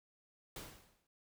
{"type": "noise with exponential decay", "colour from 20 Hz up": "pink", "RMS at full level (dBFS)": -44, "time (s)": [0.56, 1.07], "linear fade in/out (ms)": 2, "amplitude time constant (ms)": 110, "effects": []}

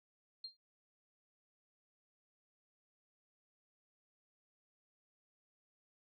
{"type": "tone with exponential decay", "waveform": "sine", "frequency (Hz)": 4197, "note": "C8", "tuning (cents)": 5, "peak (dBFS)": -40, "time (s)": [0.44, 0.57], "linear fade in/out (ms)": 5, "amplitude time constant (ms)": 27, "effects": []}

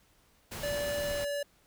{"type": "noise", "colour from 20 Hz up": "pink", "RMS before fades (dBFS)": -40, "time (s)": [0.51, 1.25], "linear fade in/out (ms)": 10}
{"type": "tone with pitch glide", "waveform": "square", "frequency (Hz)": [580, 574.3], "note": ["D5", "D5"], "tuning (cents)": [-22, -39], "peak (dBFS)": -32, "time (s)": [0.63, 1.43], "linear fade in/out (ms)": 5, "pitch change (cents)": -17, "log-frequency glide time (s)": [1.08, 1.23]}
{"effects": ["pink hiss -66 dBFS RMS until 1.66 s"]}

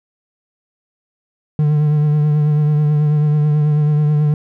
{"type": "tone with vibrato", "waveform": "triangle", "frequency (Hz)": 149.8, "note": "D3", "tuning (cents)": 35, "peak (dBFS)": -9, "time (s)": [1.59, 4.34], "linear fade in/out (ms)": 2, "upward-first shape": "triangle", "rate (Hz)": 9.2, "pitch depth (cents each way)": 35, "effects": []}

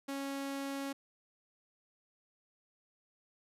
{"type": "tone", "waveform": "sawtooth", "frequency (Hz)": 275.8, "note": "C#4", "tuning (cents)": -9, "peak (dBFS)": -33, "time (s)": [0.08, 0.93], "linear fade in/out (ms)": 10, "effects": ["resampled to 32000 Hz"]}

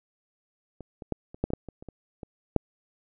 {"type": "clicks", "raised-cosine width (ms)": 2, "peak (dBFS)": [-27, -26, -14, -29, -12, -22, -11, -26, -30, -27, -25, -7], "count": 12, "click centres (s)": [0.807, 1.022, 1.123, 1.345, 1.44, 1.504, 1.535, 1.687, 1.825, 1.887, 2.232, 2.563], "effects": []}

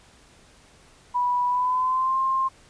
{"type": "tone with pitch glide", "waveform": "sine", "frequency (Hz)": [982, 1058.6], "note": ["B5", "C6"], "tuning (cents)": [-10, 20], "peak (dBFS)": -20, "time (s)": [1.14, 2.49], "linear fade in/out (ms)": 20, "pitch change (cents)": 130, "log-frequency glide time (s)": [1.48, 2.18], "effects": ["pink hiss -54 dBFS RMS until 2.69 s", "resampled to 22050 Hz"]}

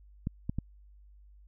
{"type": "clicks", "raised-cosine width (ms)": 5, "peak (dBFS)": -19, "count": 3, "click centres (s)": [0.271, 0.495, 0.586], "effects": ["added 50 Hz sine -53 dBFS peak until 1.47 s"]}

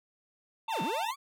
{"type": "linear two-way sweep", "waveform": "40% pulse", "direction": "down then up", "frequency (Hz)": [1174.7, 146.83, 1174.7], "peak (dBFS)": -32, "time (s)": [0.68, 1.16], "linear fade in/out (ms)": 50, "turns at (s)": 0.82}
{"type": "harmonic tone", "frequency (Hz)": 896, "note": "A5", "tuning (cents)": 31, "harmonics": [1, 3, 4], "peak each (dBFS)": [-32, -42, -44], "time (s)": [0.68, 1.11], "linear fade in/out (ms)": 5}
{"effects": []}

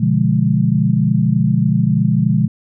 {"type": "chord", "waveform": "sine", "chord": "B diminished seventh", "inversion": "none", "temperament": "equal", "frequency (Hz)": [123.47, 146.83, 174.61, 207.7], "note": ["B2", "D3", "F3", "Ab3"], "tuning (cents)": [0, 0, 0, 0], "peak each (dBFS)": -17, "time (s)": [0, 2.48], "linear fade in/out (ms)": 10, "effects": []}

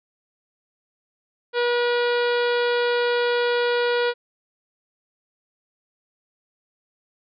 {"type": "harmonic tone", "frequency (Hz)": 482.1, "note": "B4", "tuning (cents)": -42, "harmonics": [1, 2, 3, 4, 5, 6, 7, 8, 9, 10], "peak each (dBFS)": [-20, -29, -27, -34, -35, -37, -35, -38, -39, -43], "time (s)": [1.53, 4.14], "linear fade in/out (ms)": 50, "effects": []}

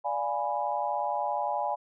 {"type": "chord", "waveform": "sine", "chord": "D diminished seventh", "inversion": "none", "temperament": "equal", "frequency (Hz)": [587.3, 698.5, 830.6, 987.8], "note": ["D5", "F5", "Ab5", "Cb6"], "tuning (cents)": [0, 0, 0, 0], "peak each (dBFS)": [-34, -34, -30, -34], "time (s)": [0.04, 1.76], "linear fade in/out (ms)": 20, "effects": []}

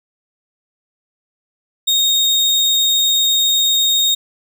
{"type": "tone", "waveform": "35% pulse", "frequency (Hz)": 3714, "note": "A#7", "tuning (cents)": -7, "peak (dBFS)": -10, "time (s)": [1.87, 4.15], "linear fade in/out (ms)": 10, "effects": []}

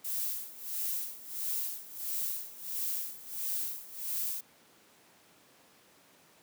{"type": "noise with tremolo", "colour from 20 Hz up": "violet", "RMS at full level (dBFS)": -33, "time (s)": [0.04, 4.41], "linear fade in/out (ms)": 10, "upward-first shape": "sine", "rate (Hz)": 1.5, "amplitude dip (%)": 85, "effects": ["pink hiss -61 dBFS RMS until 6.42 s", "high-pass 200 Hz 12 dB/octave"]}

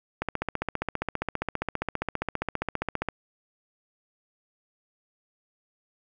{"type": "click train", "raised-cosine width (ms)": 0.5, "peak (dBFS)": -12, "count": 44, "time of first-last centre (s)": [0.22, 3.087], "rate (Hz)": 15, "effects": []}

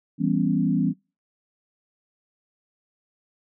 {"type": "chord", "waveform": "sine", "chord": "C# half-diminished seventh", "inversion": "first", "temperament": "equal", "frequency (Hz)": [164.81, 196, 246.9, 277.2], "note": ["E3", "G3", "B3", "C#4"], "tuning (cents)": [0, 0, 0, 0], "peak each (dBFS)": -25, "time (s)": [0.18, 0.94], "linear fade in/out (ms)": 50, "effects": ["noise-tail reverb RT60 0.3 s tail -24 dB re dry"]}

